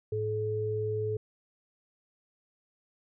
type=tone pair together; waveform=sine; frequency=107.28 / 429.1 Hz; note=A2 / A4; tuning=-43 / -43 cents; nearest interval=2 octaves; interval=2400 cents; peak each=-33 / -30 dBFS; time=0.12-1.17 s; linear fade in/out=5 ms; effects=none